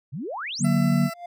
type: exponential sweep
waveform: sine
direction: up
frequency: 116.4 to 10460 Hz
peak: -29 dBFS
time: 0.12-0.66 s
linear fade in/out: 20 ms
type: chord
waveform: sine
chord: D augmented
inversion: none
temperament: equal with one note detuned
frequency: 146.83 / 185 / 236.3 Hz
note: D3 / F#3 / A#3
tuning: 0 / 0 / +24 cents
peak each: -22 dBFS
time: 0.59-1.1 s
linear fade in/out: 50 ms
type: tone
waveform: 20% pulse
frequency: 669 Hz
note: E5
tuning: 25 cents sharp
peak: -26 dBFS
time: 0.64-1.14 s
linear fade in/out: 10 ms
type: tone with exponential growth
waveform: triangle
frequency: 698.5 Hz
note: F5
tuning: in tune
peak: -29 dBFS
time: 1.02-1.26 s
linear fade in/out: 5 ms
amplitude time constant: 52 ms
effects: none